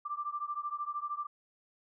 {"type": "beating tone pair", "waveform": "sine", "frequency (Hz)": [1174.7, 1187.7], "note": ["D6", "D6"], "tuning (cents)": [0, 19], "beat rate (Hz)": 13, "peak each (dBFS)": [-37, -38], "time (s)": [0.05, 1.27], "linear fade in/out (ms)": 10, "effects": []}